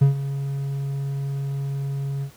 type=tone with ADSR envelope; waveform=triangle; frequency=138.59 Hz; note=C#3; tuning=in tune; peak=-8 dBFS; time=0.01-2.31 s; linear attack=11 ms; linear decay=120 ms; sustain=-14 dB; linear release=83 ms; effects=pink hiss -51 dBFS RMS until 2.36 s